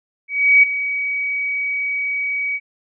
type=tone with ADSR envelope; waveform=sine; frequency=2266 Hz; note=C#7; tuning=37 cents sharp; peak=-6 dBFS; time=0.28-2.6 s; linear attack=350 ms; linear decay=9 ms; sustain=-13 dB; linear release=47 ms; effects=none